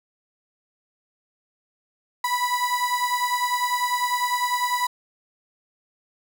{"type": "beating tone pair", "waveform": "35% pulse", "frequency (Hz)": [981, 991], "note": ["B5", "B5"], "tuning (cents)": [-12, 6], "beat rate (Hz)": 10, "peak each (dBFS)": [-22, -24], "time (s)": [2.24, 4.87], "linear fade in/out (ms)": 5, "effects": []}